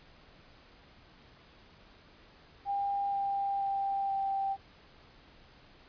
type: tone with pitch steps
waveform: sine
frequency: 800 / 794.5 / 789 / 783.5 Hz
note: G5 / G5 / G5 / G5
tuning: +35 / +23 / +11 / -1 cents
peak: -29 dBFS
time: 2.65-4.57 s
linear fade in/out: 50 ms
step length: 480 ms
effects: pink hiss -58 dBFS RMS until 5.88 s + resampled to 11025 Hz